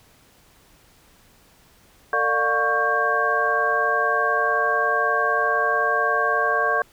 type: tone cluster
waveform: sine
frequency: 452.8 / 596 / 712 / 1111 / 1588 Hz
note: A4 / D5 / F5 / C#6 / G6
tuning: +50 / +25 / +33 / +4 / +22 cents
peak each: -27 / -27 / -26 / -23 / -22 dBFS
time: 2.13-6.82 s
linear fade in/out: 2 ms
effects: pink hiss -55 dBFS RMS until 6.92 s